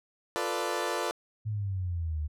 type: chord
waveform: 20% pulse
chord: B half-diminished seventh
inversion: second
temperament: equal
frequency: 349.2 / 440 / 493.9 / 587.3 Hz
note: F4 / A4 / B4 / D5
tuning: 0 / 0 / 0 / 0 cents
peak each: -30 dBFS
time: 0.36-1.11 s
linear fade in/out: 0 ms
type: exponential sweep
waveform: sine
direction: down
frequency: 110 to 73.42 Hz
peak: -29 dBFS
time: 1.45-2.28 s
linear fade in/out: 20 ms
effects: low-pass 12000 Hz 12 dB/octave